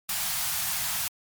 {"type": "band-stop noise", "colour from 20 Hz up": "white", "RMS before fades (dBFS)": -29, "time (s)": [0.09, 1.08], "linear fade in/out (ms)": 2, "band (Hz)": [210, 640], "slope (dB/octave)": 96, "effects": ["MP3 96 kbps"]}